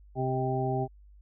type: harmonic tone with a mistuned harmonic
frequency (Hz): 130.81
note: C3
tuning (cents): 0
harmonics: 1 / 2 / 3 / 5 / 6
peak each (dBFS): -30 / -36 / -32 / -36 / -33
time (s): 0.15-0.88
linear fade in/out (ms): 50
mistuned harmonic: 5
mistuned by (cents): -45
effects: added 50 Hz sine -51 dBFS peak until 1.21 s